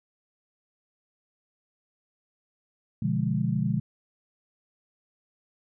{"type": "chord", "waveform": "sine", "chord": "B diminished seventh", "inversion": "none", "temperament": "equal", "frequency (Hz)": [123.47, 146.83, 174.61, 207.7], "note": ["B2", "D3", "F3", "Ab3"], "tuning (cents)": [0, 0, 0, 0], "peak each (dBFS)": -29, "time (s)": [3.02, 3.8], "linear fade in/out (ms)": 5, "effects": []}